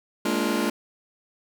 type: chord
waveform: sawtooth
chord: Bb dominant seventh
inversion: third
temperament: just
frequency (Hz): 209.8 / 233.1 / 291.4 / 349.6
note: Ab3 / Bb3 / D4 / F4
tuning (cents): +18 / 0 / -13 / +2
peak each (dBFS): -24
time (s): 0.25-0.7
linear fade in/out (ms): 5
effects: none